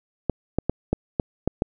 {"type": "clicks", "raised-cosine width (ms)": 2, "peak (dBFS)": -7, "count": 7, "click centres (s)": [0.297, 0.586, 0.696, 0.93, 1.198, 1.476, 1.621], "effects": []}